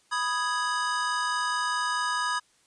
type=chord; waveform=square; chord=G# minor; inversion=first; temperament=equal; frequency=987.8 / 1244.5 / 1661.2 Hz; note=B5 / D#6 / G#6; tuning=0 / 0 / 0 cents; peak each=-31 dBFS; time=0.11-2.4 s; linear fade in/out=20 ms; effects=white hiss -64 dBFS RMS until 2.66 s + resampled to 22050 Hz